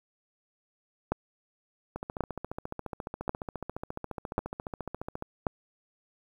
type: two click trains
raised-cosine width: 1 ms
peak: -21 / -12 dBFS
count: 48 / 5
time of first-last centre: 1.96-5.224 / 1.12-5.468 s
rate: 14.4 / 0.92 Hz
effects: 9-bit